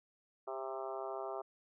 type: harmonic tone with a mistuned harmonic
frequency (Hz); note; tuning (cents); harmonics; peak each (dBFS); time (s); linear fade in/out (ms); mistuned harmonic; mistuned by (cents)
132.5; C3; +22; 3 / 4 / 5 / 6 / 7 / 8 / 9 / 10; -44 / -49 / -43 / -47 / -50 / -52 / -49 / -54; 0.47-1.42; 10; 4; +18
effects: none

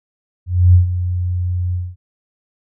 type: tone with ADSR envelope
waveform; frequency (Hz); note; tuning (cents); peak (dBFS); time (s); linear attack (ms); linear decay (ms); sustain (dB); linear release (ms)
sine; 89.5; F2; +43; -4; 0.46-1.96; 280; 120; -12; 220
effects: none

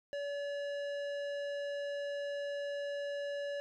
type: tone with tanh clipping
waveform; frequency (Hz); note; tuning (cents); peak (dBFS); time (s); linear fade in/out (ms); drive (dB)
sine; 571; D5; -49; -38; 0.13-3.6; 0; 15
effects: none

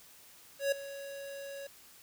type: tone with ADSR envelope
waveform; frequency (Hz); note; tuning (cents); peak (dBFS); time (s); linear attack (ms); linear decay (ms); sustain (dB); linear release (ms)
square; 556; C#5; +5; -26; 0.59-1.67; 130; 5; -16; 4
effects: white hiss -57 dBFS RMS until 2.02 s

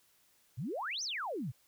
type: exponential two-way sweep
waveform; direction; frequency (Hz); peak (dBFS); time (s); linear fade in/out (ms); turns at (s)
sine; up then down; 104.8 to 6330 to 104.8; -35; 0.57-1.52; 20; 1.03
effects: white hiss -69 dBFS RMS until 1.67 s

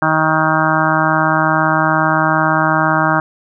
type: harmonic tone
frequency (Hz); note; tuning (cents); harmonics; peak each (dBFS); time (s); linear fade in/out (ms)
157.6; D#3; +23; 1 / 2 / 4 / 5 / 6 / 7 / 8 / 9 / 10; -20 / -20 / -20 / -20 / -20 / -20 / -20 / -20 / -20; 0.02-3.2; 2
effects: none

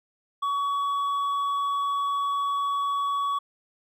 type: tone with hard clipping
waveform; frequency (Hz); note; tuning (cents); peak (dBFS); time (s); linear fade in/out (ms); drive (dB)
sine; 1128; C#6; +30; -25; 0.42-3.39; 10; 4
effects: none

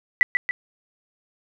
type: tone with echo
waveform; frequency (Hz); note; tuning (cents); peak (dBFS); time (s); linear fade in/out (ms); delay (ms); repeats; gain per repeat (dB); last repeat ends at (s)
sine; 1975.5; B6; 0; -11; 0.21-0.23; 0; 140; 2; -5; 0.51
effects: none

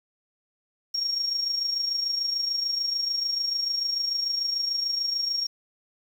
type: tone with amplitude modulation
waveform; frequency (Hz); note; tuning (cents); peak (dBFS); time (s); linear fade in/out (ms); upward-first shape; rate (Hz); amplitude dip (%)
sine; 5560; F8; -9; -22; 0.94-5.47; 10; sine; 26.8; 55
effects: 8-bit

